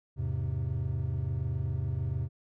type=chord; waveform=triangle; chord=E augmented; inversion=none; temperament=equal; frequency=82.41 / 103.83 / 130.81 Hz; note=E2 / G#2 / B#2; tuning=0 / 0 / 0 cents; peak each=-32 / -32 / -30 dBFS; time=0.16-2.29 s; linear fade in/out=50 ms; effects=tanh soft clip ceiling -19 dBFS